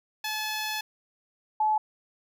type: tone pair in turn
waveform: 10% pulse / sine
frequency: 860 / 860 Hz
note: A5 / A5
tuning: -40 / -40 cents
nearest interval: unison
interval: 0 cents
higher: neither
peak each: -21 dBFS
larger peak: neither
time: 0.24-0.81 / 1.6-1.78 s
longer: first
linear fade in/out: 5 ms
effects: none